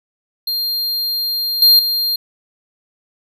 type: tone with level steps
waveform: square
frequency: 4200 Hz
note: C8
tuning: 6 cents sharp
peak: -18 / -7 / -16 dBFS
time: 0.47-2.16 s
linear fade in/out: 5 ms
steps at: 1.62 / 1.79 s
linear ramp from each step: 2 ms
effects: none